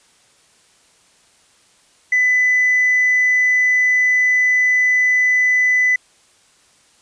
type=tone with tanh clipping; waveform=triangle; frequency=2000 Hz; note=B6; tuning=21 cents sharp; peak=-12 dBFS; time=2.12-5.96 s; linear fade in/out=5 ms; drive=5 dB; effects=white hiss -54 dBFS RMS until 7.01 s + resampled to 22050 Hz